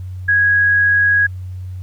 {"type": "tone", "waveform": "sine", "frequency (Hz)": 1656, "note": "G#6", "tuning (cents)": -5, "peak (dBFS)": -10, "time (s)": [0.28, 1.27], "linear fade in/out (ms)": 10, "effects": ["added 92 Hz sine -25 dBFS peak until 1.82 s", "pink hiss -55 dBFS RMS until 1.82 s"]}